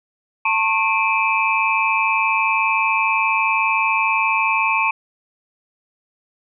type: tone cluster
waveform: sine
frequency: 895 / 1087 / 2362 / 2567 Hz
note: A5 / C#6 / D7 / E7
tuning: +29 / -34 / +9 / -47 cents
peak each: -21 dBFS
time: 0.45-4.91 s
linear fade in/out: 5 ms
effects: none